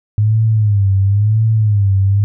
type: tone with vibrato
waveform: sine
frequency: 103.83 Hz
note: G#2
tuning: in tune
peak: -9 dBFS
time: 0.18-2.24 s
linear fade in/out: 0 ms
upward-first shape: sine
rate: 0.97 Hz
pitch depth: 120 cents each way
effects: none